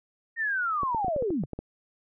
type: linear sweep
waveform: sine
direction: down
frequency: 1864.7 to 112.5 Hz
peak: -25 dBFS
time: 0.36-1.46 s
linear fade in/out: 50 ms
type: clicks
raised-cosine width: 2 ms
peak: -21 dBFS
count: 10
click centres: 0.833 / 0.947 / 1.046 / 1.082 / 1.163 / 1.224 / 1.305 / 1.437 / 1.533 / 1.59 s
effects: none